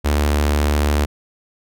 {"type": "tone with notch filter", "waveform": "sawtooth", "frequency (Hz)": 73.8, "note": "D2", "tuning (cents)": 9, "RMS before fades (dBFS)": -17, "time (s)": [0.04, 1.06], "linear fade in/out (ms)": 20, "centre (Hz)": 150, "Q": 2, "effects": []}